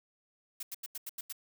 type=noise bursts; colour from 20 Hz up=blue; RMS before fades=-40 dBFS; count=7; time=0.6-1.326 s; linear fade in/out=5 ms; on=30 ms; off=86 ms; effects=none